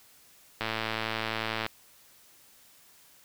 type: click train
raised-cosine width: 0.3 ms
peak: -14 dBFS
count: 118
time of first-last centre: 0.61-1.664 s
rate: 111 Hz
effects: white hiss -58 dBFS RMS until 3.24 s